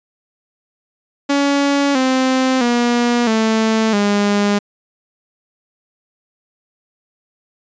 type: tone with pitch steps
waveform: sawtooth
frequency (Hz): 282 / 260.1 / 239.9 / 221.3 / 204.1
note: C#4 / C4 / A#3 / A3 / G#3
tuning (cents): +30 / -10 / +50 / +10 / -30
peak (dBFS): -9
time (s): 1.29-4.59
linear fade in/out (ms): 10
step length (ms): 660
effects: resampled to 16000 Hz